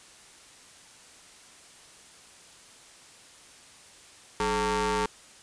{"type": "ring-modulated tone", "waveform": "sawtooth", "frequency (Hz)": 238.4, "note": "A#3", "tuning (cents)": 39, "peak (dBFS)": -18, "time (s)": [4.4, 5.06], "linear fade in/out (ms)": 2, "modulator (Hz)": 664, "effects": ["white hiss -52 dBFS RMS until 5.42 s", "resampled to 22050 Hz"]}